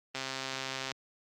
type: click train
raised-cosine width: 0.2 ms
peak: -18 dBFS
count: 103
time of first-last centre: 0.15-0.917 s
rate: 133 Hz
effects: high-pass 100 Hz 12 dB/octave + Opus 24 kbps